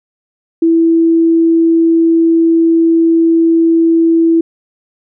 sine tone, 330 Hz, E4, 2 cents sharp, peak -6 dBFS, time 0.62-4.41 s, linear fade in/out 5 ms, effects none

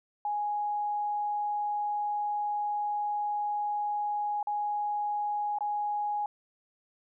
sine tone with dropouts, 830.6 Hz, G#5, in tune, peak -28 dBFS, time 0.25-6.26 s, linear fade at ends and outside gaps 2 ms, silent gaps 4.429-4.471 / 5.586-5.607 s, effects none

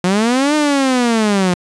sawtooth linear two-way sweep, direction up then down, 174.61 to 306.1 to 174.61 Hz, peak -8 dBFS, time 0.04-1.54 s, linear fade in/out 2 ms, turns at 0.55 s, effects resampled to 22050 Hz

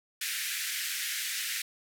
pink band-pass noise, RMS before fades -34 dBFS, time 0.21-1.62 s, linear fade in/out 5 ms, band 1600 to 16000 Hz, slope 48 dB/octave, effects none

